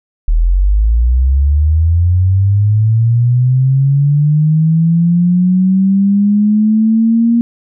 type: linear sweep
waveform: sine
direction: up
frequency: 38.26 to 235.8 Hz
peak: -7 dBFS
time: 0.28-7.41 s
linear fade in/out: 0 ms
effects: none